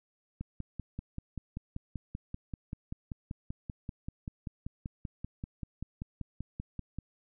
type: click train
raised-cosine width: 5 ms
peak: -25 dBFS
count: 35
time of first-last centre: 0.41-6.986 s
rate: 5.17 Hz
effects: none